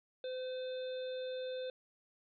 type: harmonic tone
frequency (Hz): 512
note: C5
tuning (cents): -38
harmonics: 1 / 3 / 5 / 7 / 8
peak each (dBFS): -38 / -55 / -59 / -51 / -59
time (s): 0.24-1.7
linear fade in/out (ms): 2
effects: none